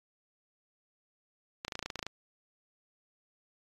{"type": "clicks", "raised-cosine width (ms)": 0.2, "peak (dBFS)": -19, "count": 12, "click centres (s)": [1.649, 1.681, 1.722, 1.754, 1.792, 1.827, 1.86, 1.902, 1.957, 1.992, 2.028, 2.066], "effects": ["AAC 32 kbps"]}